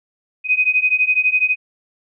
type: beating tone pair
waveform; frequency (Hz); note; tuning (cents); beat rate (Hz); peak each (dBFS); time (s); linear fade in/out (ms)
sine; 2499 / 2511; D#7 / D#7; +7 / +15; 12; -17 / -16; 0.44-1.56; 50
effects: none